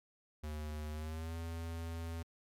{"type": "tone with pitch glide", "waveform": "square", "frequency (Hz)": [76, 82.88], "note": ["D#2", "E2"], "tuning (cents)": [-40, 10], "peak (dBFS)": -40, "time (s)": [0.43, 2.23], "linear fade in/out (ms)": 10, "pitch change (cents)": 150, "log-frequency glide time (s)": [0.91, 1.36], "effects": ["MP3 96 kbps"]}